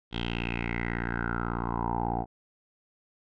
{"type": "tone with low-pass filter sweep", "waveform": "10% pulse", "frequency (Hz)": 58.27, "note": "A#1", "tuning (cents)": 0, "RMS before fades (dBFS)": -31, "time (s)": [0.11, 2.26], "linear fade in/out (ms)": 50, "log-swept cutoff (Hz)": [3400, 720], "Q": 6.8, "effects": []}